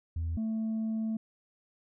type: tone pair in turn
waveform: sine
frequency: 82.41 / 221.2 Hz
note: E2 / A3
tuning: 0 / +9 cents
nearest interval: octave + perfect fourth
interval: 1709 cents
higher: second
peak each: -28 / -27 dBFS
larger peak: second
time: 0.16-0.37 / 0.37-1.17 s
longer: second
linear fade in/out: 5 ms
effects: tanh soft clip ceiling -28 dBFS